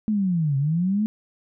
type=linear two-way sweep; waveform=sine; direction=down then up; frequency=220 to 133.5 to 220 Hz; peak=-19 dBFS; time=0.08-1.06 s; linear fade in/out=0 ms; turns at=0.57 s; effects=none